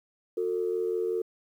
sine tone pair together, 363 / 448.4 Hz, F#4 / A4, -33 / +33 cents, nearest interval major third, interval 366 cents, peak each -29 / -28 dBFS, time 0.37-1.22 s, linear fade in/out 5 ms, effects tanh soft clip ceiling -18 dBFS + 10-bit

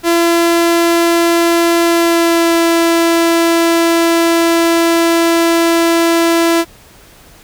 sawtooth tone with pitch glide, 338.6 to 334.7 Hz, E4 to E4, +46 to +26 cents, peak -5 dBFS, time 0.03-6.65 s, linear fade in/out 50 ms, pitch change -20 cents, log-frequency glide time 1.85-2.58 s, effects pink hiss -42 dBFS RMS until 7.43 s

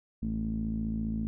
sawtooth tone with low-pass filter, 54.9 Hz, A1, 3 cents flat, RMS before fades -32 dBFS, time 0.22-1.27 s, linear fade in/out 0 ms, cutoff 230 Hz, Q 9.8, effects none

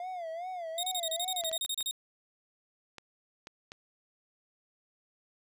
triangle tone with vibrato, 694 Hz, F5, 11 cents flat, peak -34 dBFS, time 0-1.57 s, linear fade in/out 2 ms, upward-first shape sine, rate 2.5 Hz, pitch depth 130 cents each way
sawtooth tone bursts, 3714 Hz, A#7, 7 cents flat, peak -28 dBFS, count 14, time 0.78-1.911 s, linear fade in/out 2 ms, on 52 ms, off 31 ms
clicks, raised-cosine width 0.2 ms, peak -27 dBFS, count 7, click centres 1.438 / 1.515 / 1.649 / 1.807 / 2.983 / 3.471 / 3.719 s
effects none

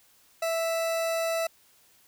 40% pulse tone, 659.3 Hz, E5, in tune, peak -25 dBFS, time 0.42-1.47 s, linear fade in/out 5 ms, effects white hiss -61 dBFS RMS until 2.07 s

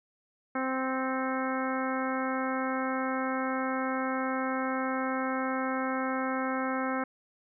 harmonic tone with a mistuned harmonic, 261.6 Hz, C4, in tune, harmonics 1 / 2 / 3 / 4 / 5 / 6 / 7 / 8, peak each -32 / -35 / -37 / -38 / -36 / -39 / -43 / -42 dBFS, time 0.55-7.04 s, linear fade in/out 5 ms, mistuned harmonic 8, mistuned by +66 cents, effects none

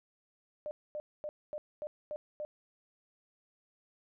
sine tone bursts, 600 Hz, D5, 37 cents sharp, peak -36 dBFS, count 7, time 0.66-2.45 s, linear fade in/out 0 ms, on 50 ms, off 240 ms, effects none

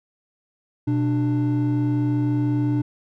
triangle tone pair together, 123.41 / 296 Hz, B2 / D4, -1 / +14 cents, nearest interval octave + minor third, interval 1515 cents, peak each -19 / -19 dBFS, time 0.87-2.82 s, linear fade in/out 10 ms, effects tanh soft clip ceiling -9 dBFS

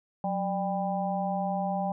harmonic tone with a mistuned harmonic, 198.3 Hz, G3, 20 cents sharp, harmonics 1 / 3 / 4 / 5, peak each -31 / -34 / -30 / -42 dBFS, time 0.24-1.92 s, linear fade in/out 2 ms, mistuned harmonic 1, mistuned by -130 cents, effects none

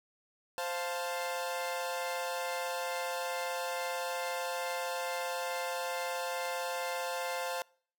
sawtooth chord, F major, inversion second, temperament equal, 523.3 / 698.5 / 880 Hz, C5 / F5 / A5, 0 / 0 / 0 cents, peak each -33 / -35 / -36 dBFS, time 0.58-7.62 s, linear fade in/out 0 ms, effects noise-tail reverb RT60 0.5 s tail -25 dB re dry

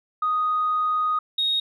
sine tone pair in turn, 1244.5 / 3744 Hz, D#6 / A#7, 0 / +7 cents, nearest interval octave + perfect fifth, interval 1907 cents, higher second, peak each -19 dBFS, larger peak neither, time 0.22-1.19 / 1.38-1.6 s, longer first, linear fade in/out 5 ms, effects tanh soft clip ceiling -15 dBFS

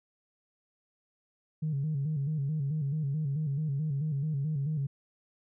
sine tone with vibrato, 146.83 Hz, D3, in tune, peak -27 dBFS, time 1.62-4.87 s, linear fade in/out 10 ms, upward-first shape square, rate 4.6 Hz, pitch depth 100 cents each way, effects tanh soft clip ceiling -24 dBFS

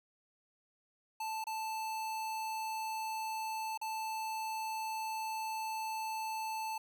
square tone with dropouts, 880 Hz, A5, in tune, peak -37 dBFS, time 1.2-6.78 s, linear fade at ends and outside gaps 5 ms, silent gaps 1.441-1.468 / 3.776-3.814 s, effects none

